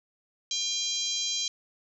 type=harmonic tone; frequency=801 Hz; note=G5; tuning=37 cents sharp; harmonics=3 / 4 / 5 / 6 / 7 / 8 / 9; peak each=-43 / -33 / -33 / -37 / -36 / -34 / -41 dBFS; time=0.51-1.48 s; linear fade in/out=2 ms; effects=none